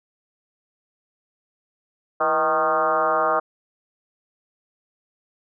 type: tone with frequency modulation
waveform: sine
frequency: 932.3 Hz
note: A#5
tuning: in tune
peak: -17 dBFS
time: 2.2-3.4 s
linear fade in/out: 10 ms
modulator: 150 Hz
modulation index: 2.9
effects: none